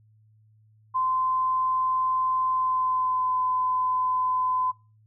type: tone with pitch glide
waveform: sine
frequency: 1033 to 1017 Hz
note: C6 to C6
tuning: -22 to -50 cents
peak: -22 dBFS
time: 0.94-4.72 s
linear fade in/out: 20 ms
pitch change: -28 cents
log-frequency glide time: 2.49-3.38 s
effects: noise-tail reverb RT60 0.3 s tail -21 dB re dry + added 108 Hz sine -56 dBFS peak until 5.06 s